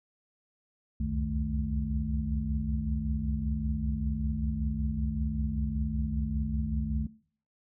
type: tone cluster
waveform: sine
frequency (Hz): 65.7 / 70.9 / 87.5 / 151.9 / 217.6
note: C2 / C#2 / F2 / D#3 / A3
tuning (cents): +8 / +40 / +4 / -41 / -19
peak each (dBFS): -32 / -37 / -39 / -36 / -33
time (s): 1-7.07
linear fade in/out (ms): 5
effects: noise-tail reverb RT60 0.5 s tail -19 dB re dry